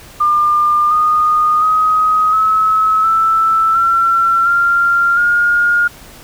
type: tone with pitch steps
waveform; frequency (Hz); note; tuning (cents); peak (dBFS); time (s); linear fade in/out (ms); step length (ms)
sine; 1200 / 1229.5 / 1259.7 / 1290.6 / 1322.3 / 1354.8 / 1388 / 1422.1; D6 / D#6 / D#6 / E6 / E6 / E6 / F6 / F6; +37 / -21 / +21 / -37 / +5 / +47 / -11 / +31; -9; 0.2-5.88; 10; 710
effects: pink hiss -38 dBFS RMS until 6.23 s